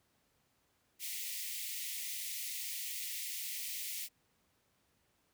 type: high-pass noise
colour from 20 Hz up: white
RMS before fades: -41 dBFS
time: 0.99-4.09 s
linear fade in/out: 50 ms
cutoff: 1900 Hz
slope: 96 dB/octave
effects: pink hiss -75 dBFS RMS until 5.33 s + high-pass 60 Hz 12 dB/octave